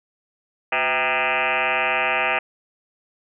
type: tone with frequency modulation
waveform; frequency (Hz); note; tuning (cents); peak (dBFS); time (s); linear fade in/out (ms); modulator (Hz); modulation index
sine; 1635; G#6; -28; -18; 0.72-2.39; 5; 141; 7.7
effects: none